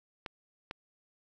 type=clicks; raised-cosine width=0.3 ms; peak=-22 dBFS; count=2; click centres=0.262 / 0.711 s; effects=none